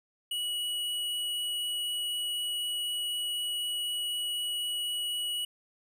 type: tone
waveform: square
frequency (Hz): 2926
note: F#7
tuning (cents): -20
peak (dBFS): -31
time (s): 0.31-5.45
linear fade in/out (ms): 5
effects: none